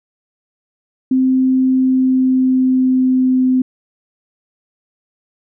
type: tone with pitch glide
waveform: sine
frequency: 260 to 256.7 Hz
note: C4 to C4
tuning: -11 to -33 cents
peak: -10 dBFS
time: 1.11-3.62 s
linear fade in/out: 5 ms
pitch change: -22 cents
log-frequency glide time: 1.69-3.48 s
effects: none